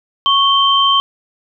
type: tone pair together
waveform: sine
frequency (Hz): 1104 / 3127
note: C#6 / G7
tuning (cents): -7 / -5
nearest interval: octave + tritone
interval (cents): 1802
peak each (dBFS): -12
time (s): 0.26-1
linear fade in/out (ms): 0
effects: none